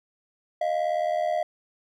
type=ring-modulated tone; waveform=triangle; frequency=660 Hz; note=E5; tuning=2 cents sharp; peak=-18 dBFS; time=0.61-1.43 s; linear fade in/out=5 ms; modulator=39.5 Hz; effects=none